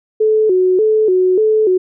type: tone with vibrato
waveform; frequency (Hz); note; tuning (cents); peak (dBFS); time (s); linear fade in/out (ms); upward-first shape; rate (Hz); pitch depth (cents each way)
sine; 400; G4; +35; -9; 0.2-1.78; 10; square; 1.7; 140
effects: none